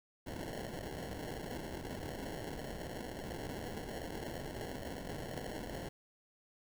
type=noise with sample-and-hold; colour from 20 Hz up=white; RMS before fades=-43 dBFS; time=0.26-5.89 s; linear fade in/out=10 ms; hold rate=1225 Hz; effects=none